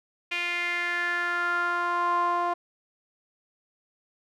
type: tone with band-pass filter sweep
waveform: sawtooth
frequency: 349.2 Hz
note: F4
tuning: in tune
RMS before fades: -27 dBFS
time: 0.31-2.54 s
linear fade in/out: 10 ms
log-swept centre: 2500 to 880 Hz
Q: 5
effects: none